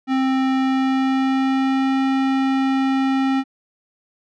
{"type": "tone with pitch glide", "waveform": "square", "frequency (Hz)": [263.7, 267.4], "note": ["C4", "C4"], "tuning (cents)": [14, 38], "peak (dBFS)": -17, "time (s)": [0.07, 3.44], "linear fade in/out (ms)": 50, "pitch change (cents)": 24, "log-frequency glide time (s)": [0.55, 2], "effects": ["low-pass 3000 Hz 12 dB/octave"]}